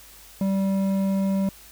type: tone with hard clipping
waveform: triangle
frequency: 194.1 Hz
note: G3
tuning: 17 cents flat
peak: -22 dBFS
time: 0.41-1.49 s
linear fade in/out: 2 ms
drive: 12 dB
effects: added 50 Hz sine -54 dBFS peak until 1.71 s + white hiss -48 dBFS RMS until 1.71 s